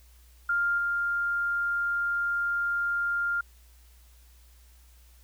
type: tone with level steps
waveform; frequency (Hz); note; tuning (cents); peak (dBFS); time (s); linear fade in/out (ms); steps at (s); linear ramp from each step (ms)
sine; 1400; F6; +4; -23 / -25; 0.49-3.41; 5; 0.78; 2
effects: added 60 Hz sine -53 dBFS peak until 5.23 s + white hiss -62 dBFS RMS until 5.23 s